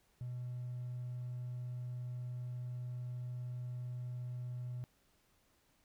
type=tone with hard clipping; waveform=triangle; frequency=123.47 Hz; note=B2; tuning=in tune; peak=-40 dBFS; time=0.21-4.84 s; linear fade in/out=0 ms; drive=4 dB; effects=pink hiss -73 dBFS RMS until 5.84 s